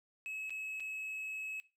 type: tone with dropouts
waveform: triangle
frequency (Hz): 2576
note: E7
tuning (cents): -41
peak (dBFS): -38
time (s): 0.26-1.6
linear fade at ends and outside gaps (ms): 0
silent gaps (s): 0.496-0.505 / 0.799-0.804
effects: noise-tail reverb RT60 0.3 s tail -19 dB re dry